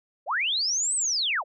sine linear two-way sweep, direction up then down, 471.1 to 8372 to 471.1 Hz, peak -23 dBFS, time 0.26-1.44 s, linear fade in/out 50 ms, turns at 0.95 s, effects none

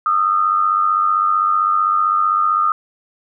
sine tone pair together, 1230 / 1325.6 Hz, D#6 / E6, -20 / +9 cents, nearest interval minor second, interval 129 cents, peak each -14 / -19 dBFS, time 0.06-2.72 s, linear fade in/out 2 ms, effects none

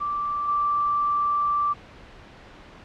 sine tone with level steps, 1170 Hz, D6, 7 cents flat, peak -24 / -20 dBFS, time 0-1.74 s, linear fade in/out 20 ms, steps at 0.48 s, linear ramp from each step 5 ms, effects pink hiss -46 dBFS RMS until 2.84 s + low-pass 3000 Hz 12 dB/octave

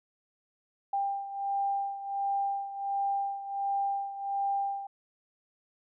sine beating tone pair, 794 / 795.4 Hz, G5 / G5, +22 / +25 cents, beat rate 1.4 Hz, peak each -30 / -35 dBFS, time 0.93-4.87 s, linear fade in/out 5 ms, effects none

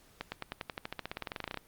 accelerating click train, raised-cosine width 0.3 ms, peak -20 dBFS, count 23, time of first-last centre 0.21-1.573 s, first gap 110 ms, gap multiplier 0.94, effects pink hiss -62 dBFS RMS until 1.67 s + Opus 48 kbps

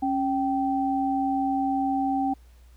sine tone pair together, 273.9 / 777.2 Hz, C#4 / G5, -21 / -15 cents, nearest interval octave + tritone, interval 1806 cents, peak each -25 dBFS, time 0.02-2.34 s, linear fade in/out 10 ms, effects added 60 Hz sine -49 dBFS peak until 2.76 s + pink hiss -63 dBFS RMS until 2.76 s

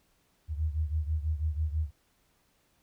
sine beating tone pair, 76.1 / 82.2 Hz, D#2 / E2, -38 / -4 cents, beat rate 6.1 Hz, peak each -29 / -33 dBFS, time 0.48-1.91 s, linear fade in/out 50 ms, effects pink hiss -70 dBFS RMS until 2.82 s

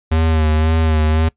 square tone with vibrato, 79 Hz, D#2, 27 cents sharp, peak -13 dBFS, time 0.11-1.29 s, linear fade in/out 10 ms, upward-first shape sine, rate 1.9 Hz, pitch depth 39 cents each way, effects noise-tail reverb RT60 0.1 s tail -21 dB re dry + resampled to 8000 Hz

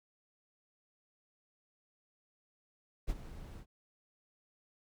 brown noise with ADSR envelope, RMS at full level -34 dBFS, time 3.07-3.66 s, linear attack 29 ms, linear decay 35 ms, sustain -13 dB, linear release 71 ms, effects none

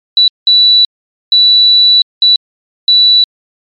sine tone bursts at uneven times, 3951 Hz, B7, in tune, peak -3 dBFS, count 5, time 0.17-0.28 / 0.47-0.85 / 1.32-2.02 / 2.22-2.36 / 2.88-3.24 s, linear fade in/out 2 ms, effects MP3 64 kbps

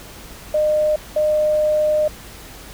sine tone bursts at uneven times, 609 Hz, D#5, 37 cents flat, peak -14 dBFS, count 2, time 0.54-0.96 / 1.16-2.08 s, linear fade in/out 5 ms, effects added 50 Hz sine -43 dBFS peak until 2.73 s + pink hiss -39 dBFS RMS until 2.73 s

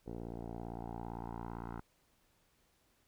10% pulse tone with low-pass filter sweep, 57.7 Hz, A#1, 17 cents flat, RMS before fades -44 dBFS, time 0.06-1.81 s, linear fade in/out 10 ms, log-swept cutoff 530 to 1200 Hz, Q 3.2, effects pink hiss -73 dBFS RMS until 3.07 s

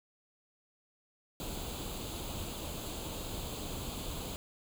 pink noise with comb filter, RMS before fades -40 dBFS, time 1.4-4.36 s, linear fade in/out 0 ms, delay 0.27 ms, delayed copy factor +0.7, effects none

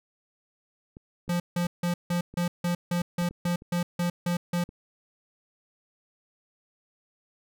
clicks, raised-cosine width 3 ms, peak -32 dBFS, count 11, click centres 0.969 / 1.28 / 1.651 / 2.105 / 2.34 / 3.014 / 3.219 / 3.31 / 3.457 / 3.621 / 4.691 s
square tone bursts, 174.61 Hz, F3, in tune, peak -25 dBFS, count 13, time 1.29-4.64 s, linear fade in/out 5 ms, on 110 ms, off 160 ms
effects none

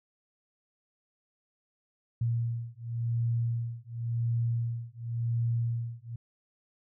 sine beating tone pair, 116.54 / 117.46 Hz, A#2 / A#2, 0 / +14 cents, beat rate 0.92 Hz, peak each -31 dBFS, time 2.21-6.16 s, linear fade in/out 5 ms, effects none

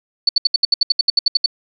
sine tone bursts, 4476 Hz, C#8, 16 cents sharp, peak -9 dBFS, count 14, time 0.27-1.461 s, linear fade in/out 5 ms, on 21 ms, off 69 ms, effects none

